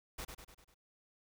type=noise with echo; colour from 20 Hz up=pink; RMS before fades=-43 dBFS; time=0.18-0.25 s; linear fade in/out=10 ms; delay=99 ms; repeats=5; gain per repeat=-5 dB; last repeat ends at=0.745 s; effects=none